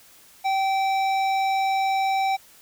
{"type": "tone with hard clipping", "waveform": "triangle", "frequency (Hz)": 774, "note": "G5", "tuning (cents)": -22, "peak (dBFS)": -22, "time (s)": [0.44, 2.37], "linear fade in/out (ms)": 20, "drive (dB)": 16, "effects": ["white hiss -52 dBFS RMS until 2.61 s"]}